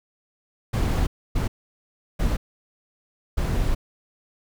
brown noise bursts at uneven times, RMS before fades -22 dBFS, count 4, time 0.73-1.07 / 1.35-1.48 / 2.19-2.37 / 3.37-3.75 s, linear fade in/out 10 ms, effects none

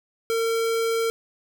square tone, 455.6 Hz, A#4, 40 cents flat, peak -22 dBFS, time 0.3-1.1 s, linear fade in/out 0 ms, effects none

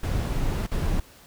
brown noise with dropouts, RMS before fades -25 dBFS, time 0.03-1 s, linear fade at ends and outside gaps 5 ms, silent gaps 0.667-0.714 s, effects pink hiss -51 dBFS RMS until 1.26 s

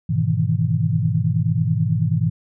sine chord, E major seventh, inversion first, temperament equal, 103.83 / 123.47 / 155.56 / 164.81 Hz, G#2 / B2 / D#3 / E3, 0 / 0 / 0 / 0 cents, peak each -22 dBFS, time 0.09-2.3 s, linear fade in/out 10 ms, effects none

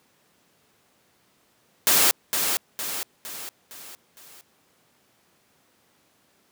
white noise with echo, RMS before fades -18 dBFS, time 1.87-2.11 s, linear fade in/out 0 ms, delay 460 ms, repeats 5, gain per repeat -6 dB, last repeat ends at 4.41 s, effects pink hiss -63 dBFS RMS until 6.51 s + high-pass 150 Hz 12 dB/octave

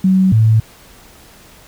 sine tone pair in turn, 188.5 / 110.64 Hz, F#3 / A2, +32 / +10 cents, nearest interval major sixth, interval 922 cents, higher first, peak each -8 / -7 dBFS, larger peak second, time 0.04-0.32 / 0.32-0.6 s, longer neither, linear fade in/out 5 ms, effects pink hiss -43 dBFS RMS until 1.67 s

